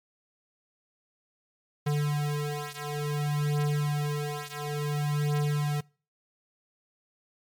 square beating tone pair, 146.9 / 147.47 Hz, D3 / D3, +1 / +8 cents, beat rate 0.57 Hz, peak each -30 / -31 dBFS, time 1.86-5.81 s, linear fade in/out 10 ms, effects noise-tail reverb RT60 0.4 s tail -26 dB re dry + MP3 96 kbps

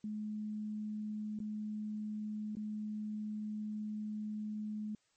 sine tone with dropouts, 212.5 Hz, G#3, 40 cents sharp, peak -37 dBFS, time 0.04-4.95 s, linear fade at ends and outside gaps 2 ms, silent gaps 1.39-1.401 / 2.553-2.568 s, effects white hiss -75 dBFS RMS until 5.16 s + MP3 32 kbps

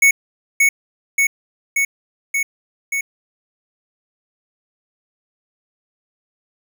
square tone with echo, 2217 Hz, C#7, in tune, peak -9 dBFS, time 0.02-0.11 s, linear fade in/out 5 ms, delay 580 ms, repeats 5, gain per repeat -2 dB, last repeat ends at 3.01 s, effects none

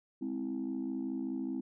sine chord, Ab augmented, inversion none, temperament equal with one note detuned, 207.7 / 261.6 / 326.6 Hz, Ab3 / C4 / E4, 0 / 0 / -16 cents, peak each -40 / -35 / -38 dBFS, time 0.21-1.61 s, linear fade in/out 10 ms, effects tanh soft clip ceiling -28 dBFS

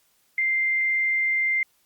sine tone, 2093 Hz, C7, in tune, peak -20 dBFS, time 0.38-1.63 s, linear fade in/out 2 ms, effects white hiss -65 dBFS RMS until 1.85 s + Opus 48 kbps

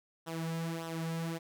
sawtooth tone with flanger, 164.4 Hz, E3, 4 cents flat, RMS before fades -37 dBFS, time 0.26-1.39 s, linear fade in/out 20 ms, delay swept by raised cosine 0.43 to 3.43 ms, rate 1.7 Hz, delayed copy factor -0.7, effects none

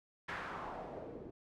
white noise with low-pass filter sweep, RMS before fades -45 dBFS, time 0.28-1.31 s, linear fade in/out 10 ms, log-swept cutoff 1800 to 340 Hz, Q 2.1, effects none

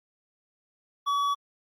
sine tone with hard clipping, 1136 Hz, C#6, 42 cents sharp, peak -25 dBFS, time 1.06-1.35 s, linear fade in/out 20 ms, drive 7 dB, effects Opus 48 kbps

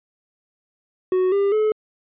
triangle tone with pitch steps, 370 / 398.9 / 430 Hz, F#4 / G4 / A4, 0 / +30 / -40 cents, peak -14 dBFS, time 1.12-1.72 s, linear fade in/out 2 ms, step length 200 ms, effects resampled to 8000 Hz

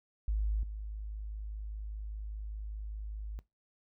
sine tone with level steps, 52.5 Hz, G#1, 19 cents sharp, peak -28 / -37 dBFS, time 0.28-3.39 s, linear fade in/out 0 ms, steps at 0.63 s, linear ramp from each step 2 ms, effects noise-tail reverb RT60 0.2 s tail -20 dB re dry

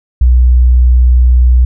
sine tone, 61.74 Hz, B1, in tune, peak -3 dBFS, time 0.21-1.65 s, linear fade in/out 5 ms, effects none

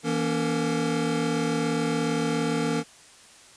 square tone cluster, 164.2 / 236.7 / 283.7 / 455.3 Hz, E3 / A#3 / C#4 / A#4, -6 / +27 / +40 / -41 cents, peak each -30 dBFS, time 0.03-2.84 s, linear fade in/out 50 ms, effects white hiss -51 dBFS RMS until 3.56 s + resampled to 22050 Hz

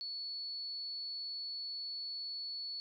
sine tone, 4421 Hz, C#8, 5 cents flat, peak -39 dBFS, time 0.01-2.8 s, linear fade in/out 0 ms, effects none

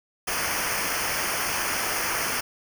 pink noise with comb filter, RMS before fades -27 dBFS, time 0.27-2.41 s, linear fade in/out 10 ms, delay 0.26 ms, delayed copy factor -0.85, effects none

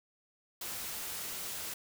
white noise, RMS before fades -40 dBFS, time 0.61-1.74 s, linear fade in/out 5 ms, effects none

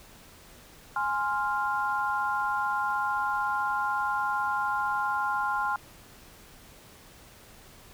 sine chord, F minor, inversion first, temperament equal, 830.6 / 1046.5 / 1396.9 Hz, Ab5 / C6 / F6, 0 / 0 / 0 cents, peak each -30 dBFS, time 0.96-5.76 s, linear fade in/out 2 ms, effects pink hiss -52 dBFS RMS until 7.93 s

